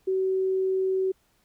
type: tone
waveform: sine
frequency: 378.7 Hz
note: F#4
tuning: 40 cents sharp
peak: -22 dBFS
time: 0.07-1.12 s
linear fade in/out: 10 ms
effects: pink hiss -67 dBFS RMS until 1.44 s